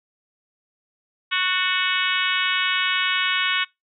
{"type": "harmonic tone with a mistuned harmonic", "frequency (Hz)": 370, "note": "F#4", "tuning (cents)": 0, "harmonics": [3, 4, 5, 6, 7, 8, 9, 10], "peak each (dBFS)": [-28, -26, -29, -26, -29, -26, -30, -31], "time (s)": [1.31, 3.65], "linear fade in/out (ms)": 20, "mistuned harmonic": 5, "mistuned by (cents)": -34, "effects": ["noise-tail reverb RT60 0.2 s tail -25 dB re dry"]}